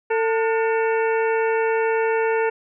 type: harmonic tone with a mistuned harmonic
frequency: 448.2 Hz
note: A4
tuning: 32 cents sharp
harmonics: 1 / 2 / 3 / 4 / 5 / 6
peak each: -19 / -25 / -29 / -31 / -33 / -35 dBFS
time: 0.1-2.5 s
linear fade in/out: 10 ms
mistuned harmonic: 3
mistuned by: +120 cents
effects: none